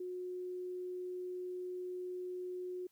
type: tone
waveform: sine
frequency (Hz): 363.1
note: F#4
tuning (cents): -33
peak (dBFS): -39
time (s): 0-2.87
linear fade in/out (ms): 5
effects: white hiss -75 dBFS RMS until 2.91 s